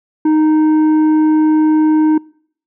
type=tone with tanh clipping; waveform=sine; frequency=310.1 Hz; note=D#4; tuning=6 cents flat; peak=-10 dBFS; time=0.25-2.18 s; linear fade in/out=5 ms; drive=7 dB; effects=noise-tail reverb RT60 0.6 s tail -25 dB re dry